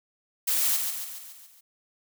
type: noise with echo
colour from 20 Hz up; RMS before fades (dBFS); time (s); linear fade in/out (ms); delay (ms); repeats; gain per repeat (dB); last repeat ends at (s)
blue; -25; 0.47-0.77; 10; 140; 6; -5; 1.61
effects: none